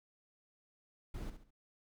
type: noise with echo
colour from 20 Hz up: brown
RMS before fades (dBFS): -42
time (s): 1.14-1.3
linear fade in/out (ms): 5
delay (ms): 69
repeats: 3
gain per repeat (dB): -9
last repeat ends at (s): 1.507
effects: none